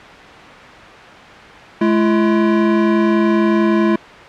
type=tone pair together; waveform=square; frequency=212.9 / 337.9 Hz; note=G#3 / E4; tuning=+43 / +43 cents; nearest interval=minor sixth; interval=800 cents; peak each=-15 dBFS; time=1.81-3.96 s; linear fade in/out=5 ms; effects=white hiss -35 dBFS RMS until 4.28 s + low-pass 2000 Hz 12 dB/octave